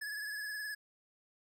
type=tone with vibrato; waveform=square; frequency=1700 Hz; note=G#6; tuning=40 cents sharp; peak=-39 dBFS; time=0.01-0.75 s; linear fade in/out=10 ms; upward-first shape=sine; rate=19 Hz; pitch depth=42 cents each way; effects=none